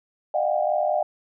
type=tone cluster; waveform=sine; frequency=607 / 695 / 740 / 803 Hz; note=D#5 / F5 / F#5 / G5; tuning=-43 / -9 / 0 / +41 cents; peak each=-23 / -26 / -26 / -30 dBFS; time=0.34-1.03 s; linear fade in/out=5 ms; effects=none